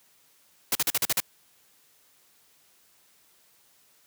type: noise bursts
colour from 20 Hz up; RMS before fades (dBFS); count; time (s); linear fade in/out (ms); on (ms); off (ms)
white; -24; 7; 0.72-1.202; 2; 32; 43
effects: white hiss -62 dBFS RMS until 4.06 s + high-pass 80 Hz 12 dB/octave